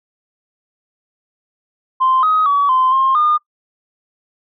sine tone with pitch steps, 1042 / 1260 / 1136 / 1034 / 1063 / 1216 Hz, C6 / D#6 / C#6 / C6 / C6 / D#6, -7 / +21 / +42 / -21 / +27 / -40 cents, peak -10 dBFS, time 2-3.38 s, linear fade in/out 20 ms, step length 230 ms, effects noise-tail reverb RT60 0.1 s tail -22 dB re dry + tanh soft clip ceiling -6 dBFS

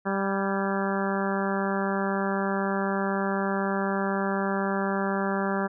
harmonic tone with a mistuned harmonic, 196 Hz, G3, in tune, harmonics 1 / 2 / 3 / 4 / 5 / 6 / 7 / 8 / 9, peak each -28 / -31 / -33 / -34 / -35 / -36 / -36 / -37 / -38 dBFS, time 0.05-5.68 s, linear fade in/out 20 ms, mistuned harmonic 9, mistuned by -62 cents, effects none

